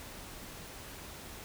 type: silence
effects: pink hiss -47 dBFS RMS until 1.44 s